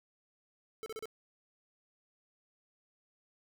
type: tone bursts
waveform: square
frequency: 440 Hz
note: A4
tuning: in tune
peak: -40 dBFS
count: 4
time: 0.83-1.056 s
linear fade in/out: 0 ms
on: 31 ms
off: 34 ms
effects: none